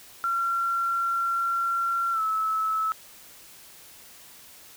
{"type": "tone with pitch glide", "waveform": "sine", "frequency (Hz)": [1368, 1301.7], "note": ["F6", "E6"], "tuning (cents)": [-36, -22], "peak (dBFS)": -23, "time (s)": [0.24, 2.92], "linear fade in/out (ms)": 0, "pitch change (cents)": -86, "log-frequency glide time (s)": [2.12, 2.21], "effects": ["white hiss -49 dBFS RMS until 4.76 s"]}